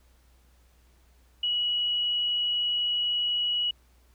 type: tone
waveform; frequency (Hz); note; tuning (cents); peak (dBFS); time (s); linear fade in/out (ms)
sine; 2922; F#7; -22; -24; 1.43-3.71; 5
effects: added 61 Hz sine -58 dBFS peak until 4.14 s + pink hiss -66 dBFS RMS until 4.14 s